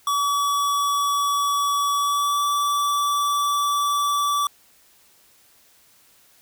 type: tone with pitch glide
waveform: square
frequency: 1141 to 1155.6 Hz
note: C#6 to D6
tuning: +50 to -28 cents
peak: -20 dBFS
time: 0.07-4.47 s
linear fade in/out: 2 ms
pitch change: +22 cents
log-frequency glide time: 1.95-2.44 s
effects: white hiss -56 dBFS RMS until 6.41 s